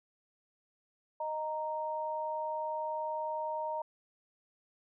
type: tone pair together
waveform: sine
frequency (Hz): 620.2 / 930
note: D#5 / A#5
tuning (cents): -6 / -4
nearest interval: perfect fifth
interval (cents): 702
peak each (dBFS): -37 / -35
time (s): 1.2-3.82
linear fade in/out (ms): 5
effects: none